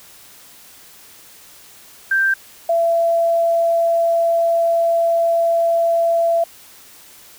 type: tone pair in turn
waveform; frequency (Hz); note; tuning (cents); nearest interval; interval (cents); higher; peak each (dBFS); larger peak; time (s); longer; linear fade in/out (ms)
sine; 1573 / 672.1; G6 / E5; +6 / +33; octave + minor third; 1473; first; -13; neither; 2.11-2.34 / 2.69-6.44; second; 5
effects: white hiss -44 dBFS RMS until 7.38 s